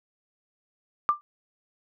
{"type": "tone with exponential decay", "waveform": "sine", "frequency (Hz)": 1186, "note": "D6", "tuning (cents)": 17, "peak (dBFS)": -14, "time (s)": [1.09, 1.21], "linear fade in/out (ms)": 0, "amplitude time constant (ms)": 24, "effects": []}